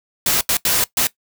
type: noise bursts at uneven times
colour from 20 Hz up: white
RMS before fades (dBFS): -17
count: 4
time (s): 0.26-0.41 / 0.49-0.57 / 0.65-0.84 / 0.97-1.07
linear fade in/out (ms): 2
effects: noise-tail reverb RT60 0.1 s tail -18 dB re dry